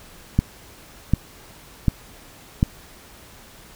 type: click train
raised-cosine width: 5 ms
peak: -3 dBFS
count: 4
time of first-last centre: 0.39-2.629 s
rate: 1.34 Hz
effects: pink hiss -46 dBFS RMS until 3.75 s